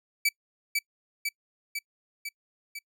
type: tone with echo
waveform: sawtooth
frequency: 2300 Hz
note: D7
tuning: 37 cents flat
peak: -18 dBFS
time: 0.25-0.29 s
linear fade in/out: 5 ms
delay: 500 ms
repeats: 5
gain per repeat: -3 dB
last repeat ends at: 2.79 s
effects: noise-tail reverb RT60 0.1 s tail -25 dB re dry